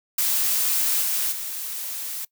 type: noise with level steps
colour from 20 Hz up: blue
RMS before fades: -22 / -24 / -31 dBFS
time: 0.18-2.25 s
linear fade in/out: 5 ms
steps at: 1.01 / 1.31 s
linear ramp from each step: 20 ms
effects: noise-tail reverb RT60 0.1 s tail -22 dB re dry